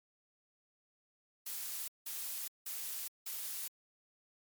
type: noise bursts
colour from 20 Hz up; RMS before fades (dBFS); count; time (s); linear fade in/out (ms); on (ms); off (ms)
blue; -41; 4; 1.46-3.68; 5; 420; 180
effects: MP3 96 kbps